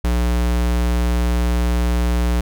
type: tone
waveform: square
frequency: 60 Hz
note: B1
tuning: 49 cents flat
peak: -16 dBFS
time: 0.04-2.41 s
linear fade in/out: 5 ms
effects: none